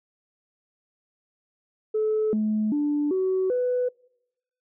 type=tone with pitch steps; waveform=sine; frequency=432.3 / 214.6 / 293.6 / 375.9 / 497.2 Hz; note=A4 / A3 / D4 / F#4 / B4; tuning=-31 / -43 / 0 / +27 / +12 cents; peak=-20 dBFS; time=1.94-3.89 s; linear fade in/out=10 ms; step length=390 ms; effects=noise-tail reverb RT60 0.9 s tail -26 dB re dry + tanh soft clip ceiling -17 dBFS